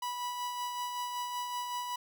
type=tone with tremolo; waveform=45% pulse; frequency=982 Hz; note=B5; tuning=10 cents flat; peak=-33 dBFS; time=0.02-1.96 s; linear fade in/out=5 ms; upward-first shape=sine; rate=5.3 Hz; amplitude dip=35%; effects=none